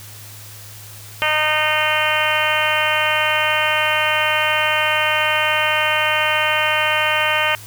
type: harmonic tone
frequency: 307 Hz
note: D#4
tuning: 23 cents flat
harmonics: 2 / 3 / 4 / 5 / 6 / 7 / 8 / 9 / 10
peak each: -24 / -24 / -24 / -24 / -24 / -24 / -24 / -24 / -24 dBFS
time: 1.22-7.55 s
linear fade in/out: 0 ms
effects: added 105 Hz sine -39 dBFS peak until 7.66 s + white hiss -39 dBFS RMS until 7.66 s